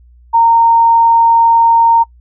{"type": "tone", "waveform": "sine", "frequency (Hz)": 922, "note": "A#5", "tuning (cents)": -19, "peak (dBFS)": -5, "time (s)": [0.33, 2.04], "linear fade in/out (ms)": 20, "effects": ["noise-tail reverb RT60 0.1 s tail -25 dB re dry", "added 60 Hz sine -40 dBFS peak until 2.2 s"]}